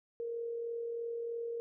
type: tone with amplitude modulation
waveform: sine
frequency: 466.2 Hz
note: A#4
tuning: in tune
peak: -34 dBFS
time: 0.2-1.6 s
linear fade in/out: 0 ms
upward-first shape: sine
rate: 43.1 Hz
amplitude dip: 35%
effects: none